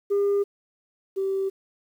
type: tone pair in turn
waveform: sine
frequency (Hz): 402.6 / 387.3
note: G4 / G4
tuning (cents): +46 / -21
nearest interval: minor second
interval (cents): 67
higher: first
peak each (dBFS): -17 / -22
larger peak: first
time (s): 0.1-0.44 / 1.16-1.5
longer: neither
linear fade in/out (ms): 20
effects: tanh soft clip ceiling -18 dBFS + 9-bit